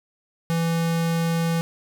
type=tone; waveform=square; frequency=166.3 Hz; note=E3; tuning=16 cents sharp; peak=-21 dBFS; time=0.5-1.61 s; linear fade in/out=0 ms; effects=none